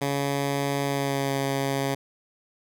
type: tone with pitch glide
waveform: 10% pulse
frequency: 140.4 to 137.35 Hz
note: C#3 to C#3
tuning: +22 to -16 cents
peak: -16 dBFS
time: 0.01-1.95 s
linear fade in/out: 10 ms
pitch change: -38 cents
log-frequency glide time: 0.83-1.35 s
effects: none